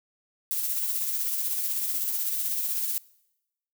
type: noise with tremolo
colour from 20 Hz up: violet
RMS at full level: -27 dBFS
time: 0.51-2.98 s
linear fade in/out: 0 ms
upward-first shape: sine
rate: 16 Hz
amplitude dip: 35%
effects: noise-tail reverb RT60 0.9 s tail -23 dB re dry